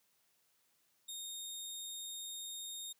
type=tone; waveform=20% pulse; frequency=3695 Hz; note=A#7; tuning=16 cents flat; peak=-37 dBFS; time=1.08-2.93 s; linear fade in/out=10 ms; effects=white hiss -75 dBFS RMS until 2.99 s + high-pass 80 Hz 12 dB/octave